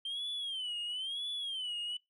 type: tone with vibrato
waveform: sine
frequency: 3136 Hz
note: G7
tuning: in tune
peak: -33 dBFS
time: 0.05-1.97 s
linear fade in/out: 5 ms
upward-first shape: sine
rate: 1 Hz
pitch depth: 160 cents each way
effects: noise-tail reverb RT60 0.2 s tail -25 dB re dry + tanh soft clip ceiling -34 dBFS